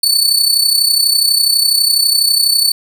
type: tone with amplitude modulation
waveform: sawtooth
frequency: 4481 Hz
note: C#8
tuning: 18 cents sharp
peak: -4 dBFS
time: 0.03-2.72 s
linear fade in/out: 5 ms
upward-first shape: sine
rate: 32.1 Hz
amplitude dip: 65%
effects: none